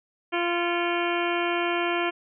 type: harmonic tone with a mistuned harmonic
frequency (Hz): 346.1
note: F4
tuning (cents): -16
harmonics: 1 / 2 / 3 / 4 / 5 / 6 / 7 / 8 / 9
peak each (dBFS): -27 / -30 / -32 / -33 / -34 / -35 / -35 / -36 / -37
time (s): 0.32-2.11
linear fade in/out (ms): 20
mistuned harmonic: 6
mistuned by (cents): +99
effects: none